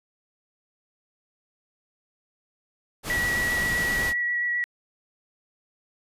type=noise; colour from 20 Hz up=pink; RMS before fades=-31 dBFS; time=3.03-4.14 s; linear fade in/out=50 ms
type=tone with vibrato; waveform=sine; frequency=1932 Hz; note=B6; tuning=39 cents flat; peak=-23 dBFS; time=3.1-4.64 s; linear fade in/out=0 ms; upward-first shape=square; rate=7.6 Hz; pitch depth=10 cents each way
effects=resampled to 32000 Hz